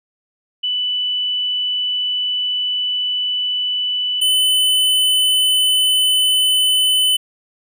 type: tone pair in turn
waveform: sine / square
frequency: 2982 / 3017 Hz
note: F#7 / F#7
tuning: +13 / +33 cents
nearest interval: unison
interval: 20 cents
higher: second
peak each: -17 / -13 dBFS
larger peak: second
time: 0.63-4.21 / 4.21-7.17 s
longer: first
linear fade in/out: 10 ms
effects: none